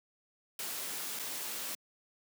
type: noise with dropouts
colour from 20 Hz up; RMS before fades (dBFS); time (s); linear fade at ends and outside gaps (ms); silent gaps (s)
white; -39; 0.59-1.75; 2; 1.191-1.195
effects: high-pass 200 Hz 12 dB/octave